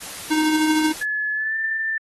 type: noise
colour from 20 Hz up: white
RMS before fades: -34 dBFS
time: 0-1.04 s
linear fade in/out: 20 ms
type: tone with tremolo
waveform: square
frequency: 310.4 Hz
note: D#4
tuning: 4 cents flat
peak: -16 dBFS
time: 0.3-0.93 s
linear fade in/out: 20 ms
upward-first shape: sine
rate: 13 Hz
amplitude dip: 35%
type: tone with pitch glide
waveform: sine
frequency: 1712 to 1779.6 Hz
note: A6 to A6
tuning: -48 to +19 cents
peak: -21 dBFS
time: 1.01-1.98 s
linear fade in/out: 5 ms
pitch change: +67 cents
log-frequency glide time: 1.33-1.57 s
effects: AAC 32 kbps